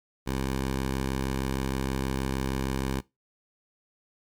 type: tone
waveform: 10% pulse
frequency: 66.4 Hz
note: C2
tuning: 26 cents sharp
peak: -19 dBFS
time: 0.26-3.01 s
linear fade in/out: 20 ms
effects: noise-tail reverb RT60 0.2 s tail -20 dB re dry + MP3 96 kbps